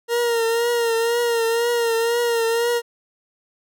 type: tone with vibrato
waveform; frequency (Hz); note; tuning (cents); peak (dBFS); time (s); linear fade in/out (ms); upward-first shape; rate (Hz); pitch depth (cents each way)
40% pulse; 466.2; A#4; 0; -17; 0.08-2.82; 50; triangle; 2; 51
effects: none